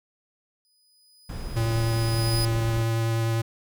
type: tone with exponential growth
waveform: sawtooth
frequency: 4978 Hz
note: D#8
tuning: in tune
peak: -23 dBFS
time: 0.65-2.45 s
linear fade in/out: 0 ms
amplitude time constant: 390 ms
type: noise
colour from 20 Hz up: brown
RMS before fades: -33 dBFS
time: 1.29-2.83 s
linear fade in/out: 5 ms
type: tone with vibrato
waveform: square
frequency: 113.9 Hz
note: A#2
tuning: 40 cents flat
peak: -23 dBFS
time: 1.56-3.42 s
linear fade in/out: 10 ms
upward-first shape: sine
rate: 10 Hz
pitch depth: 9 cents each way
effects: none